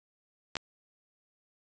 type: clicks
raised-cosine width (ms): 0.2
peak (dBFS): -15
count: 2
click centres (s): 0.555 / 0.568
effects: resampled to 16000 Hz